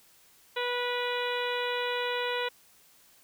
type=harmonic tone; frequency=489.2 Hz; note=B4; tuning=16 cents flat; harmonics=1 / 2 / 3 / 4 / 5 / 6 / 7 / 8; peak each=-32 / -35 / -37 / -38 / -39 / -40 / -40 / -41 dBFS; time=0.56-2.49 s; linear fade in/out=10 ms; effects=white hiss -60 dBFS RMS until 3.23 s